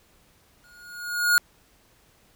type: tone with exponential growth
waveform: square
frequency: 1437 Hz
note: F6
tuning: 49 cents sharp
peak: -15 dBFS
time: 0.64-1.38 s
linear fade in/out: 0 ms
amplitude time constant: 160 ms
effects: pink hiss -60 dBFS RMS until 2.35 s